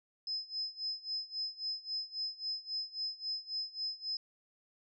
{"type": "tone with tremolo", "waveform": "sine", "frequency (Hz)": 5100, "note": "D#8", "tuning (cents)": 42, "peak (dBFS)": -33, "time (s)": [0.27, 4.17], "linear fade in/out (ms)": 2, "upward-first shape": "sine", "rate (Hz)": 3.7, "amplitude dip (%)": 90, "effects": []}